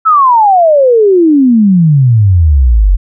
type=exponential sweep; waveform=sine; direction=down; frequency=1335 to 43.65 Hz; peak=-3 dBFS; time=0.05-2.97 s; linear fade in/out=20 ms; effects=none